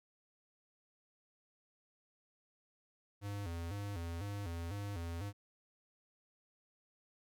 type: tone with vibrato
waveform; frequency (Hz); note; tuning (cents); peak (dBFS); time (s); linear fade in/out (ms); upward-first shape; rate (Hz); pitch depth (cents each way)
square; 92.5; F#2; 0; -40; 3.21-5.33; 50; square; 2; 160
effects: none